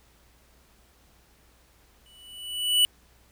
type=tone with exponential growth; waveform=square; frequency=2960 Hz; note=F#7; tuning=in tune; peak=-16 dBFS; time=2.06-2.85 s; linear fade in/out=0 ms; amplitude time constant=170 ms; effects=added 60 Hz sine -61 dBFS peak until 3.31 s + pink hiss -61 dBFS RMS until 3.31 s